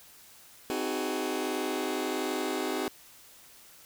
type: chord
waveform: sawtooth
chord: Ab dominant seventh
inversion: first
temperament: just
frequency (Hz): 259.6 / 311.5 / 373.8 / 415.3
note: C4 / Eb4 / Gb4 / Ab4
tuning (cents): -13 / +2 / +18 / 0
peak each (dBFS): -32 / -31 / -30 / -32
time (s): 0.7-2.88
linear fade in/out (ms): 0
effects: white hiss -54 dBFS RMS until 3.85 s